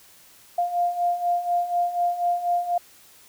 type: beating tone pair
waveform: sine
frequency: 698.5 / 702.6 Hz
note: F5 / F5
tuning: 0 / +10 cents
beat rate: 4.1 Hz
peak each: -27 / -22 dBFS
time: 0.58-2.78 s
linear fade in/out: 5 ms
effects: white hiss -52 dBFS RMS until 3.28 s